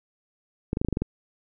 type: clicks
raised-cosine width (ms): 3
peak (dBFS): -12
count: 8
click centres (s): 0.731 / 0.771 / 0.815 / 0.848 / 0.886 / 0.927 / 0.971 / 1.02
effects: none